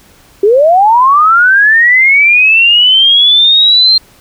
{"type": "linear sweep", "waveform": "sine", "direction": "up", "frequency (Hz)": [382.8, 4186], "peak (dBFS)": -3, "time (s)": [0.43, 3.98], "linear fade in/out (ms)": 5, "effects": ["pink hiss -43 dBFS RMS until 4.2 s"]}